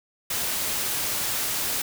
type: noise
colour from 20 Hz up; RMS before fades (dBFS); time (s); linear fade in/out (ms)
white; -27; 0.3-1.82; 5
effects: none